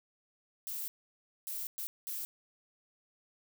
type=noise bursts at uneven times; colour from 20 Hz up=violet; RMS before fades=-39 dBFS; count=4; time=0.67-0.88 / 1.47-1.67 / 1.78-1.87 / 2.07-2.25 s; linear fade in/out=0 ms; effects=none